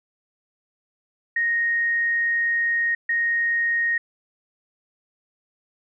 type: tone bursts at uneven times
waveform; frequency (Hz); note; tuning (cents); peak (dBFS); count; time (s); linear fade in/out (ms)
sine; 1864.7; A#6; 0; -19; 2; 1.36-2.95 / 3.09-3.98; 5
effects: none